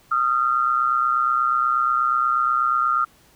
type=tone pair together; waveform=sine; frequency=1234.7 / 1363 Hz; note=D#6 / F6; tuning=-14 / -43 cents; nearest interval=major second; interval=171 cents; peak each=-20 dBFS; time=0.11-3.05 s; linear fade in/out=10 ms; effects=pink hiss -55 dBFS RMS until 3.35 s